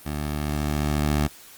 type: tone with level ramp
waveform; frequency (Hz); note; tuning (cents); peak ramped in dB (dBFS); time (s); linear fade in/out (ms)
15% pulse; 74.2; D2; +18; -21 to -13; 0.05-1.28; 20
effects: white hiss -47 dBFS RMS until 1.57 s + Opus 32 kbps